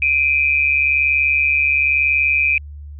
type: tone pair together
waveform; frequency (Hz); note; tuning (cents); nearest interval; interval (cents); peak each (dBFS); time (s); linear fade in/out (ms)
sine; 2374 / 2515; D7 / D#7; +18 / +18; minor second; 100; -16; 0.02-2.58; 2
effects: added 73 Hz sine -31 dBFS peak until 2.99 s